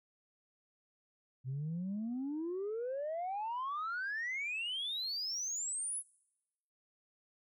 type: exponential sweep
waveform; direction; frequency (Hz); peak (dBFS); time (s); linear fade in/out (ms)
sine; up; 125.2 to 10780; -34; 1.44-6.03; 50
effects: noise-tail reverb RT60 1.0 s tail -26 dB re dry + tanh soft clip ceiling -33 dBFS

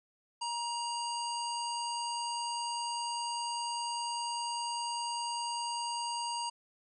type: harmonic tone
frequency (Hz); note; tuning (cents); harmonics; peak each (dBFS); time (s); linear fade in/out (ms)
945; A#5; +23; 1 / 3 / 5 / 7 / 9; -35 / -43 / -41 / -47 / -45; 0.41-6.5; 10
effects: none

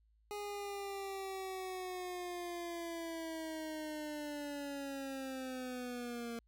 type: linear sweep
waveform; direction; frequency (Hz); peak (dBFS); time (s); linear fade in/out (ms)
25% pulse; down; 414.4 to 231.6; -37; 0.31-6.39; 0
effects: added 54 Hz sine -68 dBFS peak until 6.47 s

